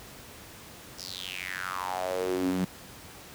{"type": "tone with high-pass filter sweep", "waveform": "sawtooth", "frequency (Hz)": 92.5, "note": "F#2", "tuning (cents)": 0, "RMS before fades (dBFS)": -32, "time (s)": [0.98, 2.65], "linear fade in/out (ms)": 10, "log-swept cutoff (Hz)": [5400, 190], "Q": 5.9, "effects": ["pink hiss -47 dBFS RMS until 3.34 s", "high-pass 60 Hz 12 dB/octave"]}